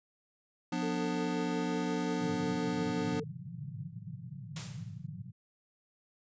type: chord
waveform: square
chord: B diminished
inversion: second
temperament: just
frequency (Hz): 177.8 / 246.9 / 296.3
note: F3 / B3 / D4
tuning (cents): +31 / 0 / +15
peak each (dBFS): -37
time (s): 0.72-3.2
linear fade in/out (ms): 5
type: tone with tremolo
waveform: sine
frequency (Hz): 446.6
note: A4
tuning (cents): +26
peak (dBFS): -35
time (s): 0.82-3.24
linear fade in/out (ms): 10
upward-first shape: triangle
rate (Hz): 5.6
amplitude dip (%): 55
type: band-pass noise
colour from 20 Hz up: white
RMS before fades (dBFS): -43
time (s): 2.2-5.32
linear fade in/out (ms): 20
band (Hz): 100 to 180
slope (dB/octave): 96
type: noise with exponential decay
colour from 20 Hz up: white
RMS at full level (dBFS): -39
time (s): 4.56-5.07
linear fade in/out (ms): 5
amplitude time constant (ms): 110
effects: resampled to 16000 Hz